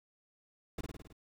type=noise with echo; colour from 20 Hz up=brown; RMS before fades=-38 dBFS; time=0.78-0.81 s; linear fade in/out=5 ms; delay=53 ms; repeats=6; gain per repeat=-3 dB; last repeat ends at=1.128 s; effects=none

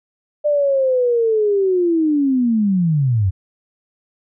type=linear sweep; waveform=sine; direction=down; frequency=599 to 87.9 Hz; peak=-13 dBFS; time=0.44-3.31 s; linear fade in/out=20 ms; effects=none

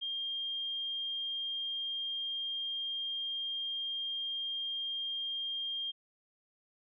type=tone; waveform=sine; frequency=3209 Hz; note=G7; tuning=40 cents sharp; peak=-34 dBFS; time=0.01-5.92 s; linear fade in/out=20 ms; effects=none

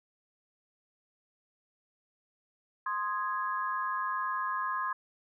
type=chord; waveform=sine; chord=Ab major; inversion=first; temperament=equal; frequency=1046.5 / 1244.5 / 1661.2 Hz; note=C6 / Eb6 / Ab6; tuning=0 / 0 / 0 cents; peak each=-32 / -36 / -37 dBFS; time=2.86-4.93 s; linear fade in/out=5 ms; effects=none

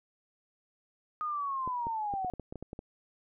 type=linear sweep; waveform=sine; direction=down; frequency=1244.5 to 720 Hz; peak=-31 dBFS; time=1.21-2.3 s; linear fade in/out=0 ms
type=clicks; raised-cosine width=2 ms; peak=-27 dBFS; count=11; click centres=1.676 / 1.869 / 2.138 / 2.247 / 2.337 / 2.397 / 2.525 / 2.557 / 2.626 / 2.731 / 2.791 s
effects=none

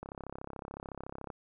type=click train; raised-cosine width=1 ms; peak=-27 dBFS; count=44; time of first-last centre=0.03-1.302 s; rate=33.8 Hz; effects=none

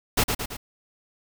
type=noise with echo; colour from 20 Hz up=pink; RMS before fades=-20 dBFS; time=0.17-0.24 s; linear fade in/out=10 ms; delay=110 ms; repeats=3; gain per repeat=-5 dB; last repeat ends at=0.57 s; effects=none

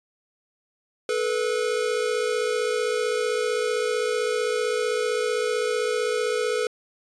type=tone pair together; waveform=square; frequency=433 / 488.6 Hz; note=A4 / B4; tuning=-28 / -19 cents; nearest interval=major second; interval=209 cents; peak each=-26 dBFS; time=1.09-6.67 s; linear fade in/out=2 ms; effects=resampled to 22050 Hz

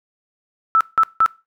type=tone bursts; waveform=sine; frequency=1318.5 Hz; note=E6; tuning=in tune; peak=-10 dBFS; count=3; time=0.75-1.261 s; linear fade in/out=0 ms; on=57 ms; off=170 ms; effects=noise-tail reverb RT60 0.3 s tail -22 dB re dry

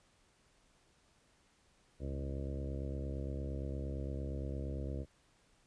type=harmonic tone with a mistuned harmonic; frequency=68.7 Hz; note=C#2; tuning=15 cents flat; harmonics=1 / 2 / 3 / 4 / 5 / 6 / 7 / 8 / 9; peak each=-39 / -44 / -49 / -48 / -49 / -55 / -50 / -52 / -54 dBFS; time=1.99-5.06 s; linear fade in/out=50 ms; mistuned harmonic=1; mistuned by=+59 cents; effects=pink hiss -70 dBFS RMS until 5.66 s + resampled to 22050 Hz

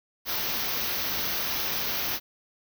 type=band-stop noise; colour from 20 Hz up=white; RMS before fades=-29 dBFS; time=0.25-2.2 s; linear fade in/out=50 ms; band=6200 to 12000 Hz; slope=96 dB/octave; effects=none

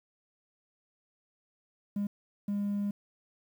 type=tone bursts at uneven times; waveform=triangle; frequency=203.2 Hz; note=G#3; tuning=38 cents flat; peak=-26 dBFS; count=2; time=1.96-2.07 / 2.48-2.91 s; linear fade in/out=5 ms; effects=tanh soft clip ceiling -24 dBFS + 10-bit

